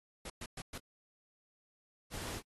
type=noise bursts; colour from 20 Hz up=pink; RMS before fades=-44 dBFS; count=4; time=0.25-0.78 s; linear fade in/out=5 ms; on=50 ms; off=110 ms
type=noise; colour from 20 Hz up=pink; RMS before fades=-43 dBFS; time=2.1-2.42 s; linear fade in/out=50 ms
effects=AAC 32 kbps